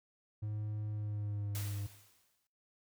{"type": "tone with pitch glide", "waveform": "triangle", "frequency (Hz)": [106.1, 101.13], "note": ["G#2", "G#2"], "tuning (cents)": [38, -46], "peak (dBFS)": -34, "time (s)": [0.42, 1.87], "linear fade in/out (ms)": 10, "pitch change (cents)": -84, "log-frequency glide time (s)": [0.9, 1.64]}
{"type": "noise with exponential decay", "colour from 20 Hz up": "white", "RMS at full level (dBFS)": -43, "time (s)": [1.55, 2.47], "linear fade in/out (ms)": 0, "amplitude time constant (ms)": 200}
{"effects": ["noise-tail reverb RT60 0.6 s tail -20 dB re dry"]}